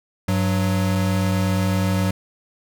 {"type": "tone pair together", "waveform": "square", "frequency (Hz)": [97.87, 186.1], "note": ["G2", "F#3"], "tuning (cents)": [-2, 10], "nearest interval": "major seventh", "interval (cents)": 1112, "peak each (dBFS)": [-21, -22], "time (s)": [0.28, 2.11], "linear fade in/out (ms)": 5, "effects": []}